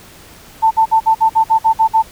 sine tone bursts, 890 Hz, A5, 20 cents sharp, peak -7 dBFS, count 10, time 0.62-2.026 s, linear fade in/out 20 ms, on 92 ms, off 54 ms, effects pink hiss -40 dBFS RMS until 2.11 s

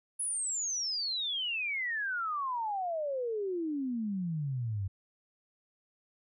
sine exponential sweep, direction down, 10548 to 93 Hz, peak -31 dBFS, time 0.19-4.88 s, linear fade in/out 10 ms, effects none

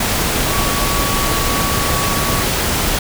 sine tone in noise, 1130 Hz, C#6, 33 cents sharp, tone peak -23 dBFS, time 0.5-2.43 s, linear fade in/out 5 ms, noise pink, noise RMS -17 dBFS, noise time 0-2.99 s, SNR -9 dB, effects none

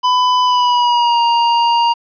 square tone with pitch glide, 1000 to 938.4 Hz, B5 to A#5, +21 to +11 cents, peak -11 dBFS, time 0.03-1.94 s, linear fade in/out 20 ms, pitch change -110 cents, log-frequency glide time 0.45-1.21 s, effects resampled to 11025 Hz + 8-bit

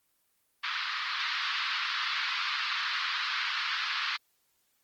pink band-pass noise, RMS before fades -32 dBFS, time 0.63-4.17 s, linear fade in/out 10 ms, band 1100 to 4700 Hz, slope 48 dB/octave, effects white hiss -73 dBFS RMS until 4.83 s + Opus 24 kbps

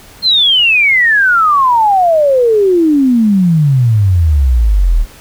sine exponential sweep, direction down, 4246 to 36.71 Hz, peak -6 dBFS, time 0.22-5.06 s, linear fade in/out 50 ms, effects pink hiss -38 dBFS RMS until 5.2 s

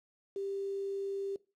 sine tone with quantisation, 394.2 Hz, G4, 10 cents sharp, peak -34 dBFS, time 0.36-1.36 s, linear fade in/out 2 ms, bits 9, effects noise-tail reverb RT60 0.3 s tail -21 dB re dry + low-pass 5000 Hz 12 dB/octave

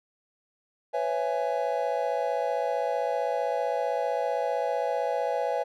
triangle chord, C# minor seventh, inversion third, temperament just, 498.9 / 554.4 / 665.2 / 831.5 Hz, B4 / C#5 / E5 / G#5, +17 / 0 / +16 / +2 cents, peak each -29 dBFS, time 0.93-5.64 s, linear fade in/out 20 ms, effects none

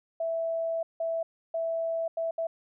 sine tone bursts at uneven times, 659 Hz, E5, 1 cent flat, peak -27 dBFS, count 5, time 0.2-0.83 / 1-1.23 / 1.54-2.08 / 2.17-2.31 / 2.38-2.47 s, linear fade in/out 5 ms, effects none

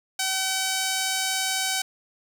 5% pulse tone, 762 Hz, G5, 49 cents flat, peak -12 dBFS, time 0.19-1.82 s, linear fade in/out 5 ms, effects none

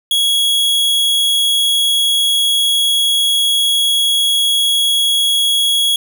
45% pulse tone, 3333 Hz, G#7, 5 cents sharp, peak -11 dBFS, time 0.11-5.96 s, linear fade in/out 2 ms, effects none

